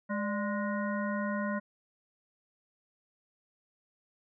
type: harmonic tone with a mistuned harmonic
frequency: 207.7 Hz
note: G#3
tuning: in tune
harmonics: 1 / 3 / 5 / 7 / 9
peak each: -32 / -37 / -39 / -40 / -42 dBFS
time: 0.09-1.6 s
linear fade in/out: 20 ms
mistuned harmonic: 3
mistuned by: -86 cents
effects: none